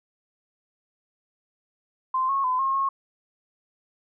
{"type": "tone with pitch steps", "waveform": "sine", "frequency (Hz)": [1040, 1094, 1015, 1076, 1088], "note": ["C6", "C#6", "B5", "C6", "C#6"], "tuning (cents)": [-11, -23, 47, 48, -33], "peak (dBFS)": -21, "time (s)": [2.14, 2.89], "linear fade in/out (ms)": 5, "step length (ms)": 150, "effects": []}